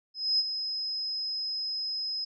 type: tone with ADSR envelope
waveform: sine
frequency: 5090 Hz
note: D#8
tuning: 39 cents sharp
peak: -21 dBFS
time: 0.14-2.25 s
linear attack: 250 ms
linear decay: 35 ms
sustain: -9 dB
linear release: 11 ms
effects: none